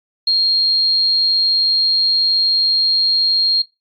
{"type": "tone", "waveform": "sine", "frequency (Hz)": 4233, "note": "C8", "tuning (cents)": 19, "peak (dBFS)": -11, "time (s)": [0.27, 3.62], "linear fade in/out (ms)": 5, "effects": ["noise-tail reverb RT60 0.2 s tail -20 dB re dry", "AAC 48 kbps"]}